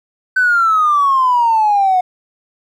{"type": "exponential sweep", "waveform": "triangle", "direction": "down", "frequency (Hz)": [1532, 724], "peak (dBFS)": -6, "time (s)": [0.36, 2.01], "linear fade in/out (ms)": 10, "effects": ["tanh soft clip ceiling -7 dBFS"]}